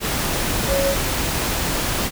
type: tone in noise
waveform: sine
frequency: 551 Hz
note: C#5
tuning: 11 cents flat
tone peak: -18 dBFS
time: 0.67-0.96 s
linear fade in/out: 50 ms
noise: pink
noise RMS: -22 dBFS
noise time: 0-2.11 s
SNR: +1 dB
effects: none